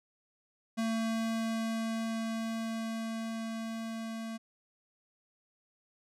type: tone with level ramp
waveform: square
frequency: 225.2 Hz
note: A3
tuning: 40 cents sharp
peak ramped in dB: -30 to -38 dBFS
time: 0.77-4.38 s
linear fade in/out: 20 ms
effects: low-pass 10000 Hz 12 dB/octave